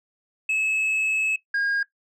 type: tone pair in turn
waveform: sine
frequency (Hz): 2590 / 1626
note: E7 / G#6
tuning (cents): -31 / -37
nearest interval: minor sixth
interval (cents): 806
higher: first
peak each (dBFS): -18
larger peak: neither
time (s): 0.49-1.36 / 1.54-1.83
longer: first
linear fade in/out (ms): 5
effects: noise-tail reverb RT60 0.1 s tail -17 dB re dry + tanh soft clip ceiling -20 dBFS